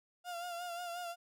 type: tone with vibrato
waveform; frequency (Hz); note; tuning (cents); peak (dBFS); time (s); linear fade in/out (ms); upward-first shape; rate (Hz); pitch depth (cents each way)
35% pulse; 698.5; F5; 0; -38; 0.24-1.16; 50; sine; 5.6; 44
effects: none